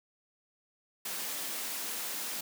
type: high-pass noise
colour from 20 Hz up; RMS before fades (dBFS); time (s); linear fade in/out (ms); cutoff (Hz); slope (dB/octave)
white; -37; 1.05-2.41; 5; 170; 96
effects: none